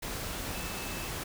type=tone in noise; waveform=sine; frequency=2619 Hz; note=E7; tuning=12 cents flat; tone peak=-46 dBFS; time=0.54-1.09 s; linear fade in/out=10 ms; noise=pink; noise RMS=-37 dBFS; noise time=0.02-1.24 s; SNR=-12 dB; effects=none